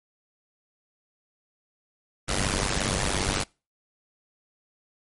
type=noise with amplitude modulation; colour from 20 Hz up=pink; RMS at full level=-22 dBFS; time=2.28-3.44 s; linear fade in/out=10 ms; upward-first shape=sine; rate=97.3 Hz; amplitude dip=95%; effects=noise-tail reverb RT60 0.3 s tail -25 dB re dry + MP3 48 kbps